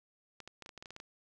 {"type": "clicks", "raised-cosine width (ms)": 0.2, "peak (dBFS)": -30, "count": 11, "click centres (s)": [0.403, 0.476, 0.623, 0.661, 0.692, 0.777, 0.825, 0.858, 0.906, 0.964, 1.001], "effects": []}